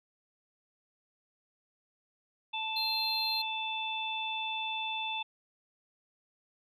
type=harmonic tone; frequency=880 Hz; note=A5; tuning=in tune; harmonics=1 / 3 / 4; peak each=-37 / -37 / -37 dBFS; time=2.53-5.23 s; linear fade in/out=10 ms
type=tone; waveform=triangle; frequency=4159 Hz; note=C8; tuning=11 cents flat; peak=-30 dBFS; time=2.76-3.42 s; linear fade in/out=5 ms
effects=none